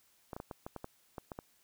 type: clicks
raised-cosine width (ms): 1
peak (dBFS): -27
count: 10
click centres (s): 0.332 / 0.365 / 0.401 / 0.512 / 0.665 / 0.763 / 0.844 / 1.182 / 1.318 / 1.389
effects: white hiss -69 dBFS RMS until 1.63 s